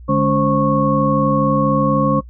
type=tone cluster; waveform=sine; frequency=144.9 / 209 / 281.5 / 528 / 1100 Hz; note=D3 / G#3 / C#4 / C5 / C#6; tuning=-23 / +11 / +27 / +16 / -14 cents; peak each=-19 dBFS; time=0.08-2.21 s; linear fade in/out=20 ms; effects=noise-tail reverb RT60 0.1 s tail -22 dB re dry + added 60 Hz sine -34 dBFS peak until 2.29 s